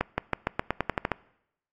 accelerating click train, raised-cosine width 0.5 ms, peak -9 dBFS, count 11, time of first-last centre 0.01-1.117 s, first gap 170 ms, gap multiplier 0.9, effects noise-tail reverb RT60 0.8 s tail -22 dB re dry + AAC 48 kbps

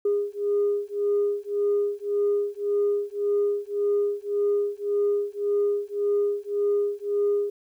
sine beating tone pair, 407.7 / 409.5 Hz, G#4 / G#4, -32 / -24 cents, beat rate 1.8 Hz, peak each -24 dBFS, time 0.05-7.5 s, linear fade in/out 5 ms, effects tanh soft clip ceiling -16 dBFS + 10-bit

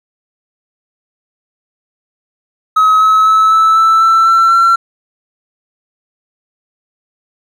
triangle tone with pitch steps, 1277 / 1288.1 / 1299.3 / 1310.6 / 1322 / 1333.5 / 1345.1 / 1356.8 Hz, D#6 / E6 / E6 / E6 / E6 / E6 / E6 / E6, +45 / -40 / -25 / -10 / +5 / +20 / +35 / +50 cents, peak -3 dBFS, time 2.76-4.76 s, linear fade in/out 10 ms, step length 250 ms, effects tanh soft clip ceiling 0 dBFS

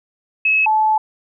sine tone pair in turn, 2579 / 866.6 Hz, E7 / A5, -39 / -27 cents, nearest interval octave + perfect fifth, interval 1888 cents, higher first, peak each -12 dBFS, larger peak neither, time 0.45-0.66 / 0.66-0.98 s, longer second, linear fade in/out 5 ms, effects none

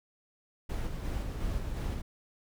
brown noise with tremolo, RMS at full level -33 dBFS, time 0.69-2.02 s, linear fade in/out 10 ms, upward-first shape square, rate 2.8 Hz, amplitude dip 30%, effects none

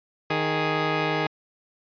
10% pulse tone pair together, 155.56 / 415.3 Hz, D#3 / G#4, 0 / 0 cents, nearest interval octave + perfect fourth, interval 1700 cents, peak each -17 dBFS, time 0.3-1.27 s, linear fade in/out 5 ms, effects resampled to 11025 Hz

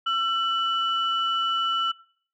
sine tone pair together, 1343.4 / 2970 Hz, E6 / F#7, +32 / +6 cents, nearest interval octave + major second, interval 1374 cents, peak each -23 / -26 dBFS, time 0.06-1.92 s, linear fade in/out 10 ms, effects noise-tail reverb RT60 0.6 s tail -24 dB re dry + tanh soft clip ceiling -14 dBFS

